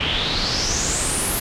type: noise with low-pass filter sweep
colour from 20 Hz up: pink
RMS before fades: -22 dBFS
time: 0-1.4 s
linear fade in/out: 10 ms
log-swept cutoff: 2900 to 12000 Hz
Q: 5.8
effects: none